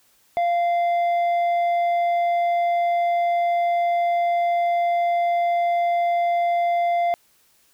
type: tone with tanh clipping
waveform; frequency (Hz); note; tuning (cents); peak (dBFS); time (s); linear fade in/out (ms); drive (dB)
sine; 693; F5; -14; -19; 0.37-7.14; 0; 6
effects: white hiss -60 dBFS RMS until 7.73 s